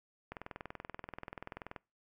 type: click train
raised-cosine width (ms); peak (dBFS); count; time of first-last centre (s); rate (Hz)
0.5; -27; 31; 0.32-1.762; 20.8
effects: noise-tail reverb RT60 0.3 s tail -26 dB re dry